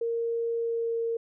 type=tone with pitch glide; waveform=sine; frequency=463.6 to 460.1 Hz; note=A#4 to A#4; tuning=-10 to -23 cents; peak=-26 dBFS; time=0.01-1.17 s; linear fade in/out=5 ms; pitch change=-13 cents; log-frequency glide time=0.56-0.98 s; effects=none